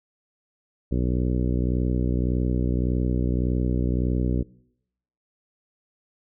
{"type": "harmonic tone", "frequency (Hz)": 61.74, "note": "B1", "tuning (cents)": 0, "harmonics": [1, 2, 3, 4, 5, 6, 7, 8, 9], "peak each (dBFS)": [-24, -27, -29, -30, -32, -35, -37, -42, -43], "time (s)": [0.91, 4.43], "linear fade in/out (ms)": 10, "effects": ["noise-tail reverb RT60 0.8 s tail -23 dB re dry"]}